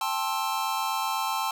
square chord, A minor seventh, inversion third, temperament just, 792 / 880 / 1056 / 1320 Hz, G5 / A5 / C6 / E6, +18 / 0 / +16 / +2 cents, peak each -34 / -31 / -32 / -35 dBFS, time 0.01-1.51 s, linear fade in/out 2 ms, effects none

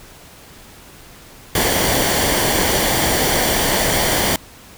pink noise with comb filter, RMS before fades -17 dBFS, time 1.55-4.36 s, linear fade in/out 2 ms, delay 0.77 ms, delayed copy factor -0.5, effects pink hiss -42 dBFS RMS until 4.77 s

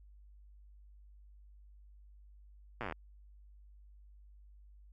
slowing click train, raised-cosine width 0.5 ms, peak -24 dBFS, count 12, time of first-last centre 2.81-2.924 s, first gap 8 ms, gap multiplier 1.05, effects added 50 Hz sine -55 dBFS peak until 4.92 s

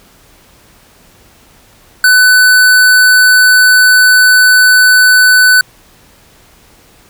square tone, 1500 Hz, F#6, 23 cents sharp, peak -4 dBFS, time 2.04-5.61 s, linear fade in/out 2 ms, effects pink hiss -44 dBFS RMS until 7.09 s

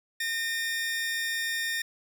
sawtooth tone pair together, 1828.7 / 2415 Hz, A#6 / D7, -34 / +48 cents, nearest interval perfect fourth, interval 482 cents, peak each -25 / -37 dBFS, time 0.2-1.82 s, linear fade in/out 5 ms, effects none

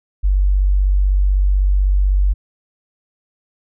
sine tone, 48 Hz, G1, 36 cents flat, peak -11 dBFS, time 0.23-2.34 s, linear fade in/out 20 ms, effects none

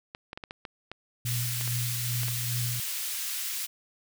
clicks, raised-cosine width 0.3 ms, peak -22 dBFS, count 11, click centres 0.149 / 0.331 / 0.375 / 0.438 / 0.509 / 0.652 / 0.916 / 1.611 / 1.677 / 2.233 / 2.283 s
sine tone with tremolo, 120.7 Hz, B2, 39 cents flat, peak -28 dBFS, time 1.25-2.8 s, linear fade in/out 0 ms, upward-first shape sine, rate 2.4 Hz, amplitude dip 45%
white high-pass noise, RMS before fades -33 dBFS, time 1.25-3.67 s, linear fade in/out 20 ms, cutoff 1900 Hz, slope 12 dB/octave
effects none

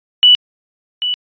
sine tone with echo, 2960 Hz, F#7, in tune, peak -4 dBFS, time 0.23-0.35 s, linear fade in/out 0 ms, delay 790 ms, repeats 1, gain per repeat -11 dB, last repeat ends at 1.14 s, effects resampled to 11025 Hz

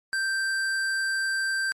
square tone, 1568 Hz, G6, in tune, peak -25 dBFS, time 0.13-1.72 s, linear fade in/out 0 ms, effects low-pass 10000 Hz 12 dB/octave + MP3 64 kbps

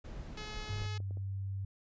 brown noise, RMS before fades -44 dBFS, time 0.04-0.87 s, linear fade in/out 10 ms
5% pulse tone, 425.6 Hz, G#4, 42 cents sharp, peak -32 dBFS, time 0.37-0.98 s, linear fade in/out 5 ms
sine tone with pitch glide, 99.7 to 97.31 Hz, G2 to G2, +30 to -12 cents, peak -35 dBFS, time 0.69-1.65 s, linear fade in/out 5 ms, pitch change -42 cents, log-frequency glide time 0.94-1.05 s
clicks, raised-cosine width 2 ms, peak -38 dBFS, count 4, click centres 0.819 / 1.003 / 1.109 / 1.172 s
effects resampled to 16000 Hz

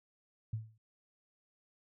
sine tone with exponential decay, 110.3 Hz, A2, 5 cents sharp, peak -31 dBFS, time 0.53-0.78 s, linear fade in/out 5 ms, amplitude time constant 54 ms, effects none

